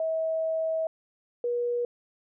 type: tone pair in turn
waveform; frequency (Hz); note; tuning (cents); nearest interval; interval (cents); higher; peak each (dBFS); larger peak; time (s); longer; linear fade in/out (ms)
sine; 644 / 481.5; E5 / B4; -41 / -44; perfect fourth; 503; first; -25; neither; 0-0.87 / 1.44-1.85; first; 2
effects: none